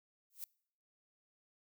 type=noise with exponential growth; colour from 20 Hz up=violet; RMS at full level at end=-40 dBFS; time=0.3-0.44 s; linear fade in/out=1 ms; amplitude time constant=29 ms; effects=noise-tail reverb RT60 0.6 s tail -25 dB re dry